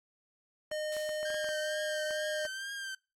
square tone, 612 Hz, D#5, 29 cents flat, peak -34 dBFS, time 0.71-2.47 s, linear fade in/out 10 ms
clicks, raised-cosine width 0.5 ms, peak -31 dBFS, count 10, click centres 0.715 / 0.967 / 1.092 / 1.23 / 1.303 / 1.344 / 1.444 / 1.489 / 2.108 / 2.452 s
blue noise with exponential decay, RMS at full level -41 dBFS, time 0.92-1.8 s, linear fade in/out 1 ms, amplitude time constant 190 ms
sawtooth tone with vibrato, 1582 Hz, G6, 15 cents sharp, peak -34 dBFS, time 1.25-2.95 s, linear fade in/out 5 ms, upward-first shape triangle, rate 2.2 Hz, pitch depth 51 cents each way
effects noise-tail reverb RT60 0.3 s tail -25 dB re dry + low-pass 10000 Hz 12 dB/octave

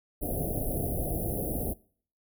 pink band-stop noise, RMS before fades -31 dBFS, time 0.21-1.74 s, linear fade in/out 20 ms, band 740 to 10000 Hz, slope 96 dB/octave, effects noise-tail reverb RT60 0.5 s tail -22 dB re dry

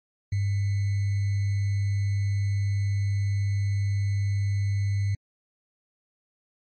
sine tone with sample-and-hold, 100 Hz, G2, 35 cents sharp, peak -22 dBFS, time 0.32-5.15 s, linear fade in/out 5 ms, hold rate 2100 Hz, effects MP3 32 kbps

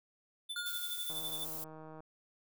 square tone with tremolo, 3520 Hz, A7, in tune, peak -37 dBFS, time 0.49-1.45 s, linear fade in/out 10 ms, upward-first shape triangle, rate 12 Hz, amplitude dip 80%
square tone with exponential decay, 1428 Hz, F6, 38 cents sharp, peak -38 dBFS, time 0.56-1.53 s, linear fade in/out 2 ms, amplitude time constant 210 ms
violet noise, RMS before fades -42 dBFS, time 0.66-1.64 s, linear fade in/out 0 ms
click train, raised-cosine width 1 ms, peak -37 dBFS, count 143, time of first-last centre 1.1-2.004 s, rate 157 Hz
effects none

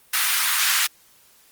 pink high-pass noise, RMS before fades -20 dBFS, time 0.13-0.87 s, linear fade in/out 10 ms, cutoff 1300 Hz, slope 24 dB/octave, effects white hiss -55 dBFS RMS until 1.51 s + Opus 32 kbps

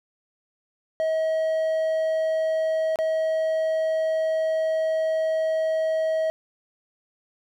triangle tone with dropouts, 638 Hz, D#5, 43 cents sharp, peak -19 dBFS, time 1-6.3 s, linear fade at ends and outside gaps 0 ms, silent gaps 2.958-2.988 s, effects none

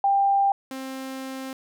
sine / sawtooth tone pair in turn, 793 / 264.6 Hz, G5 / C4, +20 / +20 cents, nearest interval octave + perfect fifth, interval 1900 cents, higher first, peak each -17 / -28 dBFS, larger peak first, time 0.04-0.52 / 0.71-1.53 s, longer second, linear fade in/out 2 ms, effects none

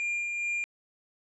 triangle tone with tremolo, 2400 Hz, D7, 37 cents sharp, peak -26 dBFS, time 0-0.64 s, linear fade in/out 0 ms, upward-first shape sine, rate 2.4 Hz, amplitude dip 30%, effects resampled to 24000 Hz

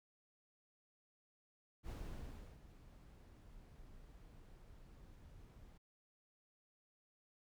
brown noise with ADSR envelope, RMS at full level -45 dBFS, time 1.83-5.78 s, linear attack 62 ms, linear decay 690 ms, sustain -14 dB, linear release 10 ms, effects none

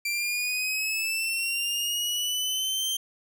sawtooth linear sweep, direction up, 2349 to 3158 Hz, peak -23 dBFS, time 0.05-2.97 s, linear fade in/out 5 ms, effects none

